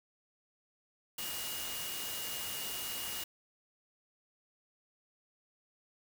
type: tone in noise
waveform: sine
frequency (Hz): 2866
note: F7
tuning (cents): +44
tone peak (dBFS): -44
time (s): 1.18-3.24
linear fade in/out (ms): 5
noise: white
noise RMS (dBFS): -40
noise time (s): 1.18-3.24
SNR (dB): -7
effects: none